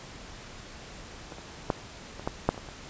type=clicks; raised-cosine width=1 ms; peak=-28 / -30 / -10 / -26 / -14 / -7 / -29 / -25 / -28 dBFS; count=9; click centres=1.322 / 1.384 / 1.702 / 2.196 / 2.275 / 2.49 / 2.545 / 2.578 / 2.688 s; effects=pink hiss -45 dBFS RMS until 2.89 s + resampled to 16000 Hz